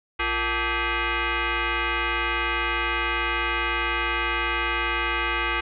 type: tone with frequency modulation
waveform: sine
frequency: 466.2 Hz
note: A#4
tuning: in tune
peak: -22 dBFS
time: 0.19-5.61 s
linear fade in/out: 10 ms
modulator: 407 Hz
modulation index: 6
effects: none